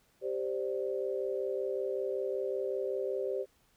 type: chord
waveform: sine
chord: G suspended fourth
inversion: none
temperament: just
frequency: 392 / 522.7 / 588 Hz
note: G4 / C5 / D5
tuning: 0 / -2 / +2 cents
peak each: -34 / -35 / -39 dBFS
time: 0.21-3.46 s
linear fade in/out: 50 ms
effects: pink hiss -69 dBFS RMS until 3.76 s